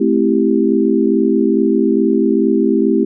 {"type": "chord", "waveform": "sine", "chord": "A minor seventh", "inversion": "none", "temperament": "equal with one note detuned", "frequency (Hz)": [217, 261.6, 329.6, 392], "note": ["A3", "C4", "E4", "G4"], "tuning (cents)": [-24, 0, 0, 0], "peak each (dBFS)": -16, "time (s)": [0, 3.05], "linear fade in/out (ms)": 10, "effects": []}